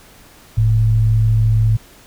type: tone pair together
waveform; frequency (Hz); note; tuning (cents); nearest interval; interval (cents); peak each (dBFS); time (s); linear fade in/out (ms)
sine; 44.02 / 110; F1 / A2; +14 / 0; octave + major third; 1586; -19 / -11; 0.57-1.77; 10
effects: pink hiss -45 dBFS RMS until 2.06 s